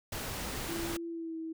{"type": "noise", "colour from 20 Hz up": "pink", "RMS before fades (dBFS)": -38, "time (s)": [0.12, 0.97], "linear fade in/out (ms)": 5}
{"type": "tone with pitch glide", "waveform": "sine", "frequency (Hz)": [336.4, 323.4], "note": ["E4", "E4"], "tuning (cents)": [35, -33], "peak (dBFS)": -36, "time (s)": [0.68, 1.53], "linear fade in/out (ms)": 10, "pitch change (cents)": -68, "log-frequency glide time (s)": [1.07, 1.37]}
{"effects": []}